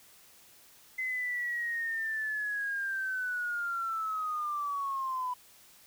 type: linear sweep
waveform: triangle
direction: down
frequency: 2051 to 989 Hz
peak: -27 dBFS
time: 0.98-5.34 s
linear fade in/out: 10 ms
effects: tanh soft clip ceiling -29 dBFS + white hiss -58 dBFS RMS until 5.86 s